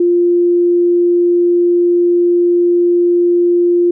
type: tone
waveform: sine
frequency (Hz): 349.2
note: F4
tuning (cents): 0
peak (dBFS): -8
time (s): 0-3.91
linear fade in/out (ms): 5
effects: none